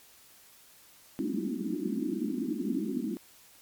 pink band-pass noise, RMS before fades -32 dBFS, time 1.19-3.17 s, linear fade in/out 0 ms, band 190 to 360 Hz, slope 96 dB/octave, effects white hiss -57 dBFS RMS until 3.61 s + MP3 96 kbps

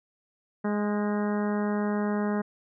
harmonic tone with a mistuned harmonic, 207.7 Hz, G#3, in tune, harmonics 1 / 2 / 3 / 4 / 5 / 6 / 7 / 8 / 9, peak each -26 / -32 / -36 / -38 / -40 / -42 / -43 / -44 / -45 dBFS, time 0.64-2.42 s, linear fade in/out 10 ms, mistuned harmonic 8, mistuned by -36 cents, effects none

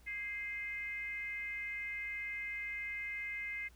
sine tone with frequency modulation, 2093 Hz, C7, in tune, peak -38 dBFS, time 0.06-3.69 s, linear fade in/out 20 ms, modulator 447 Hz, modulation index 0.52, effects added 60 Hz sine -60 dBFS peak until 3.75 s + pink hiss -67 dBFS RMS until 3.75 s

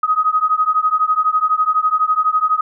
sine beating tone pair, 1252 / 1264 Hz, D#6 / D#6, +10 / +27 cents, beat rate 12 Hz, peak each -16 dBFS, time 0.03-2.61 s, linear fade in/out 5 ms, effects none

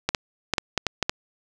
clicks, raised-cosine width 0.2 ms, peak -4 dBFS, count 8, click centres 0.09 / 0.148 / 0.537 / 0.582 / 0.777 / 0.867 / 1.027 / 1.095 s, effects 7-bit

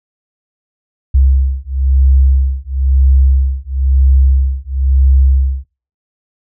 sine beating tone pair, 66.2 / 67.2 Hz, C2 / C2, +21 / +47 cents, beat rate 1 Hz, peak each -11 dBFS, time 1.14-5.65 s, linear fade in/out 10 ms, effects noise-tail reverb RT60 0.4 s tail -22 dB re dry

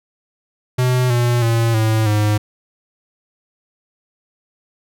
square tone with pitch steps, 126.2 / 120.64 / 115.33 / 110.24 / 105.39 Hz, B2 / B2 / A#2 / A2 / G#2, +38 / -40 / -18 / +4 / +26 cents, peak -14 dBFS, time 0.78-2.38 s, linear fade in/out 10 ms, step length 320 ms, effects none

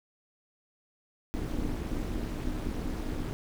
brown noise with amplitude modulation, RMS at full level -29 dBFS, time 1.34-3.33 s, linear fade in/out 0 ms, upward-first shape sine, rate 276 Hz, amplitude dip 90%, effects none

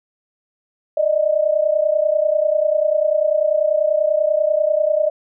sine tone pair together, 596 / 626.2 Hz, D5 / D#5, +25 / +11 cents, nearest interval minor second, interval 86 cents, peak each -17 dBFS, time 0.97-5.1 s, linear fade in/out 5 ms, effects none

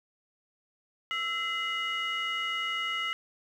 sine tone cluster, 1326 / 2052 / 2900 Hz, E6 / C7 / F#7, +10 / -34 / -35 cents, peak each -33 / -32 / -32 dBFS, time 1.11-3.13 s, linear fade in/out 0 ms, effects tanh soft clip ceiling -24 dBFS + 10-bit

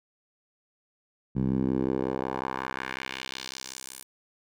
10% pulse tone with band-pass filter sweep, 65.41 Hz, C2, in tune, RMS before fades -31 dBFS, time 1.35-4.04 s, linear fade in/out 20 ms, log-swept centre 160 to 11000 Hz, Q 1.5, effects none

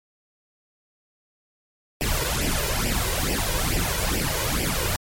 pink noise with flanger, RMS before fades -24 dBFS, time 2.01-4.96 s, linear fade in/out 0 ms, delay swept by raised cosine 0.38 to 2.08 ms, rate 2.3 Hz, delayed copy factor +0.75, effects MP3 64 kbps

